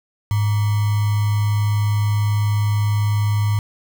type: tone with sample-and-hold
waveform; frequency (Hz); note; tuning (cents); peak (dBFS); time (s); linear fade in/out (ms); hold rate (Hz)
sine; 104.3; G#2; +8; -15; 0.31-3.59; 0; 1050
effects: none